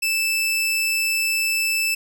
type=tone; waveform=sawtooth; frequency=2637 Hz; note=E7; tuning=in tune; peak=-16 dBFS; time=0.02-1.95 s; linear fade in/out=10 ms; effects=none

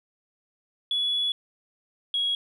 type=tone pair in turn; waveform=sine; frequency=3397 / 3317 Hz; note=G#7 / G#7; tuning=+38 / -3 cents; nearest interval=unison; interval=41 cents; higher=first; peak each=-22 dBFS; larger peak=neither; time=0.91-1.32 / 2.14-2.35 s; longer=first; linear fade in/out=2 ms; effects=tanh soft clip ceiling -18 dBFS

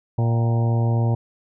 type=harmonic tone with a mistuned harmonic; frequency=116.54 Hz; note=A#2; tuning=in tune; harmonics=1 / 2 / 3 / 4 / 5 / 6 / 7 / 8; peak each=-17 / -29 / -32 / -34 / -34 / -37 / -35 / -37 dBFS; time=0.18-1.15 s; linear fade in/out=5 ms; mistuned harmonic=7; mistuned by=-63 cents; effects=none

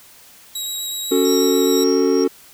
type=tone with vibrato; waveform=20% pulse; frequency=3843 Hz; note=B7; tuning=48 cents flat; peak=-18 dBFS; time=0.55-1.84 s; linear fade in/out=5 ms; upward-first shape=sine; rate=8.1 Hz; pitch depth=13 cents each way
type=chord; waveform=triangle; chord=F# minor; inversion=second; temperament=equal with one note detuned; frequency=277.2 / 370 / 444.6 Hz; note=C#4 / F#4 / A4; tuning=0 / 0 / +18 cents; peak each=-16 dBFS; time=1.11-2.28 s; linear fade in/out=10 ms
type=tone with tremolo; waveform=sine; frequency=5588 Hz; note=F8; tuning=in tune; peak=-24 dBFS; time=1.25-2.24 s; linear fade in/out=2 ms; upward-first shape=sine; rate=2.1 Hz; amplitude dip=65%
effects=white hiss -46 dBFS RMS until 2.53 s

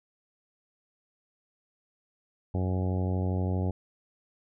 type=harmonic tone; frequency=92.5 Hz; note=F#2; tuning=in tune; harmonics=1 / 2 / 3 / 4 / 5 / 6 / 7 / 8 / 9; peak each=-27 / -33 / -37 / -39 / -41 / -43 / -44 / -45 / -46 dBFS; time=2.54-3.71 s; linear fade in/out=5 ms; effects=none

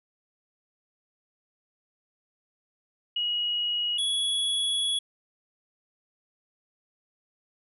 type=tone pair in turn; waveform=sine / square; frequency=2900 / 3368 Hz; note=F#7 / G#7; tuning=-35 / +24 cents; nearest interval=minor third; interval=259 cents; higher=second; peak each=-25 dBFS; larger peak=neither; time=3.16-3.98 / 3.98-4.99 s; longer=second; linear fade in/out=5 ms; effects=resampled to 32000 Hz

